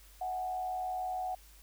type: tone with frequency modulation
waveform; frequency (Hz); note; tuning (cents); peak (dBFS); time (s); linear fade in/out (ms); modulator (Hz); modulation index
sine; 740; F#5; 0; -33; 0.21-1.35; 5; 86.7; 0.47
effects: added 50 Hz sine -56 dBFS peak until 1.62 s + white hiss -60 dBFS RMS until 1.62 s